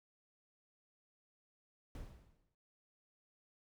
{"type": "noise with exponential decay", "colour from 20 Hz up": "brown", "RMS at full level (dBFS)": -45, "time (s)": [1.95, 2.55], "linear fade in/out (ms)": 1, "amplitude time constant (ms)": 130, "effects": []}